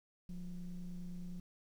triangle ring-modulated tone, 81.3 Hz, E2, 23 cents flat, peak -35 dBFS, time 0.29-1.4 s, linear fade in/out 5 ms, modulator 96.1 Hz, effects tanh soft clip ceiling -36 dBFS + 11-bit

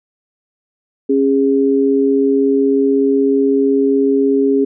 sine tone pair together, 273.4 / 409.6 Hz, C#4 / G#4, -24 / -24 cents, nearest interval perfect fifth, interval 700 cents, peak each -13 dBFS, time 1.09-4.65 s, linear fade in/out 10 ms, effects none

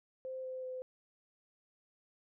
sine tone with pitch steps, 520 / 515.8 / 511.7 Hz, C5 / C5 / C5, -11 / -25 / -39 cents, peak -39 dBFS, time 0.25-0.82 s, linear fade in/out 0 ms, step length 190 ms, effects none

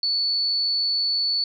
sine tone, 4453 Hz, C#8, 7 cents sharp, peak -20 dBFS, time 0.03-1.44 s, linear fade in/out 2 ms, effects none

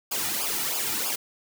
white noise with flanger, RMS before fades -28 dBFS, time 0.11-1.16 s, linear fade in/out 10 ms, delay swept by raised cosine 0.5 to 1.9 ms, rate 3.1 Hz, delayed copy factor -0.85, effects none

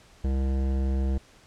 sine tone with hard clipping, 66.6 Hz, C2, 31 cents sharp, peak -25 dBFS, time 0.24-1.18 s, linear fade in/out 5 ms, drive 15 dB, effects pink hiss -55 dBFS RMS until 1.46 s + low-pass 8000 Hz 12 dB/octave

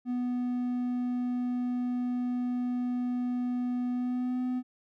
triangle tone with pitch glide, 246.9 to 251.7 Hz, B3 to B3, 0 to +33 cents, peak -26 dBFS, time 0.05-4.63 s, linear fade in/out 50 ms, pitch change +33 cents, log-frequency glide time 3.92-4.4 s, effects none

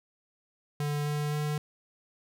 square tone with pitch steps, 146.83 / 148.11 / 149.4 Hz, D3 / D3 / D3, 0 / +15 / +30 cents, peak -29 dBFS, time 0.8-1.58 s, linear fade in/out 2 ms, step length 260 ms, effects none

